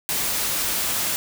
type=noise; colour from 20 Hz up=white; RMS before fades=-24 dBFS; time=0.09-1.16 s; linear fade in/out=0 ms; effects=none